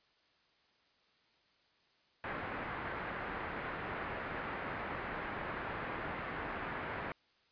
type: low-pass noise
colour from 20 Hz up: white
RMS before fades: -41 dBFS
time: 2.24-7.12 s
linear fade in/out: 0 ms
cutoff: 1900 Hz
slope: 24 dB/octave
effects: white hiss -71 dBFS RMS until 7.51 s + resampled to 11025 Hz